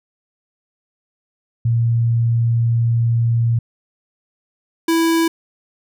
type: tone pair in turn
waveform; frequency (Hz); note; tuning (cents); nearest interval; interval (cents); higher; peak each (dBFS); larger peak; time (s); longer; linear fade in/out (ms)
sine / square; 116.54 / 329.6; A#2 / E4; 0 / 0; octave + tritone; 1800; second; -13 / -14; first; 1.65-3.59 / 4.88-5.28; first; 5
effects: none